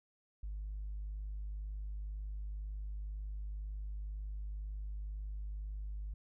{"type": "tone with tanh clipping", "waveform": "triangle", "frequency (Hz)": 51, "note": "G#1", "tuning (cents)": -31, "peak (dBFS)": -39, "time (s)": [0.43, 6.14], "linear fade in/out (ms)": 5, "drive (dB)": 5, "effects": []}